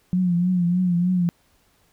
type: tone with vibrato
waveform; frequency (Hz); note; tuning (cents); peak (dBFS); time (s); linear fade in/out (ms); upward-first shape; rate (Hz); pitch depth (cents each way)
sine; 178.1; F3; +34; -17; 0.13-1.29; 0; triangle; 3.3; 72
effects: pink hiss -62 dBFS RMS until 1.92 s